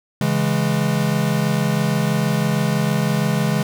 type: chord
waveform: square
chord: C# minor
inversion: none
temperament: equal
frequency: 138.59 / 164.81 / 207.7 Hz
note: C#3 / E3 / G#3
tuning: 0 / 0 / 0 cents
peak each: -22 dBFS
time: 0.21-3.63 s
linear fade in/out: 2 ms
effects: none